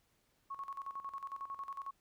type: tone with tremolo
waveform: sine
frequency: 1101 Hz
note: C#6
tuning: 12 cents flat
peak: -39 dBFS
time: 0.5-1.91 s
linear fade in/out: 10 ms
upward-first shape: square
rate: 11 Hz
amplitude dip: 75%
effects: pink hiss -75 dBFS RMS until 2 s